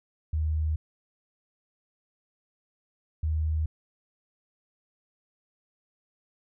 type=tone pair in turn; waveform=sine; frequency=77.78 / 78.19 Hz; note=D#2 / D#2; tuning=0 / +9 cents; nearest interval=unison; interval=9 cents; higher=second; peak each=-24 dBFS; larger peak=neither; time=0.33-0.76 / 3.23-3.66 s; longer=neither; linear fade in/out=5 ms; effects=none